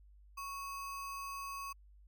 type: tone with sample-and-hold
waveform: sine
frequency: 1108.7 Hz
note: C#6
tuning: in tune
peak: -40 dBFS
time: 0.37-1.73 s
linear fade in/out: 10 ms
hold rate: 3675 Hz
effects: added 50 Hz sine -57 dBFS peak until 2.07 s + MP3 96 kbps